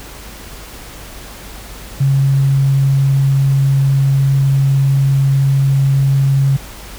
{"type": "tone", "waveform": "sine", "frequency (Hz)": 136.8, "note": "C#3", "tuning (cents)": -23, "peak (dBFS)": -9, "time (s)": [2, 6.57], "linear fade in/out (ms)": 10, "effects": ["added 50 Hz sine -35 dBFS peak until 6.98 s", "pink hiss -34 dBFS RMS until 6.98 s"]}